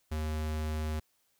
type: tone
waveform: square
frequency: 77.4 Hz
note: D#2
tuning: 9 cents flat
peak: -32 dBFS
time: 0.11-1 s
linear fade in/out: 10 ms
effects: white hiss -73 dBFS RMS until 1.39 s